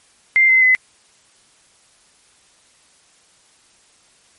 sine tone with pitch steps, 2093 / 2059 / 2026 Hz, C7 / C7 / B6, 0 / -28 / +44 cents, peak -9 dBFS, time 0.36-0.75 s, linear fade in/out 0 ms, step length 130 ms, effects white hiss -54 dBFS RMS until 4.38 s + MP3 48 kbps

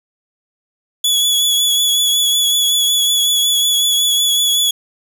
sawtooth tone with vibrato, 3399 Hz, G#7, 39 cents sharp, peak -9 dBFS, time 1.04-4.71 s, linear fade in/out 5 ms, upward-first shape triangle, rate 5.4 Hz, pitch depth 30 cents each way, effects none

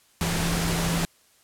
sine tone in noise, 168.2 Hz, E3, 35 cents sharp, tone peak -26 dBFS, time 0.21-1.05 s, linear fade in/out 0 ms, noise pink, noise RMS -27 dBFS, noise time 0.21-1.05 s, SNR -2 dB, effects white hiss -60 dBFS RMS until 1.43 s + low-pass 12000 Hz 12 dB/octave

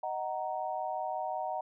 sine chord, D# minor, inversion none, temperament equal with one note detuned, 622.3 / 747.7 / 932.3 Hz, D#5 / F#5 / A#5, 0 / +18 / 0 cents, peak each -38 / -35 / -38 dBFS, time 0.03-1.61 s, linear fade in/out 5 ms, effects none

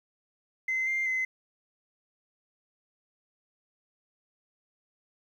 sine tone with pitch steps, 2060 / 2100 / 2050 Hz, C7 / C7 / C7, -28 / +6 / -36 cents, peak -25 dBFS, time 0.68-1.25 s, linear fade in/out 5 ms, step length 190 ms, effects tanh soft clip ceiling -23 dBFS + 10-bit

